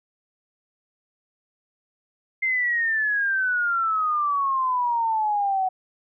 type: exponential sweep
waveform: sine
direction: down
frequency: 2100 to 743 Hz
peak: -20 dBFS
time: 2.42-5.69 s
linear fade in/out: 10 ms
effects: none